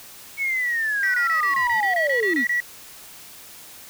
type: linear sweep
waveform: sine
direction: down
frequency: 2236 to 216.9 Hz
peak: -20 dBFS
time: 0.37-2.45 s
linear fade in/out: 50 ms
type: tone bursts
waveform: sine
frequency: 1938 Hz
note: B6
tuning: 33 cents flat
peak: -18 dBFS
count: 12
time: 1.03-2.603 s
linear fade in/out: 2 ms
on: 110 ms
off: 23 ms
effects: tanh soft clip ceiling -14 dBFS + white hiss -43 dBFS RMS until 3.89 s